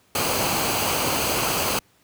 pink noise with comb filter, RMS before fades -23 dBFS, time 0.15-1.79 s, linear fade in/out 2 ms, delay 0.55 ms, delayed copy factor -0.5, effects pink hiss -60 dBFS RMS until 2.03 s + high-pass 80 Hz 12 dB/octave

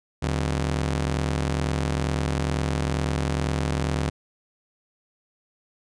sawtooth ring-modulated tone, 110 Hz, A2, in tune, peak -16 dBFS, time 0.22-4.1 s, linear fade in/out 10 ms, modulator 33.9 Hz, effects resampled to 22050 Hz

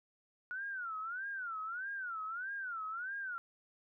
sine tone with vibrato, 1438 Hz, F#6, 50 cents flat, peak -38 dBFS, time 0.51-3.38 s, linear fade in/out 0 ms, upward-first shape sine, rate 1.6 Hz, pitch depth 210 cents each way, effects none

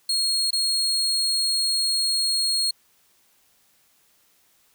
35% pulse tone with dropouts, 4280 Hz, C8, 38 cents sharp, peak -19 dBFS, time 0.09-2.71 s, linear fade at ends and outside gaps 5 ms, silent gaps 0.507-0.529 s, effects white hiss -62 dBFS RMS until 4.74 s

